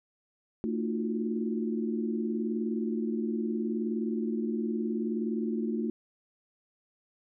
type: tone cluster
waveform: sine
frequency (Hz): 223.7 / 303.8 / 345.3 / 364.5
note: A3 / D#4 / F4 / F#4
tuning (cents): +29 / -41 / -20 / -26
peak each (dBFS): -30 / -37 / -36 / -37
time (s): 0.64-5.9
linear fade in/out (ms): 0
effects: none